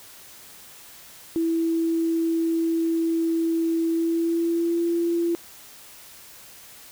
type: tone with pitch glide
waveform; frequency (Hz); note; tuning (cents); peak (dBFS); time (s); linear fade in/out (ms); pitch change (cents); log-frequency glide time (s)
sine; 329.6 to 339.8; E4 to F4; 0 to -47; -20; 1.36-5.35; 0; +53; 3.88-4.83
effects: white hiss -46 dBFS RMS until 6.91 s